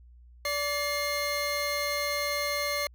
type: tone pair together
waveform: 25% pulse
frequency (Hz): 578.9 / 2126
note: D5 / C7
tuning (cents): -25 / +27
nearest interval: octave + major seventh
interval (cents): 2252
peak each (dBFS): -27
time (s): 0.45-2.87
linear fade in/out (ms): 2
effects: added 60 Hz sine -50 dBFS peak until 2.94 s